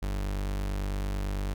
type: tone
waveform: 40% pulse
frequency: 49 Hz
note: G1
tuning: in tune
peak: -28 dBFS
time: 0.02-1.54 s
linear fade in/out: 10 ms
effects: none